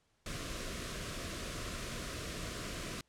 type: band-stop noise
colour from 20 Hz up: pink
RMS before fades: -41 dBFS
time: 0.26-3.01 s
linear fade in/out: 2 ms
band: 710 to 1000 Hz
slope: 96 dB/octave
effects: pink hiss -75 dBFS RMS until 3.08 s + low-pass 9000 Hz 12 dB/octave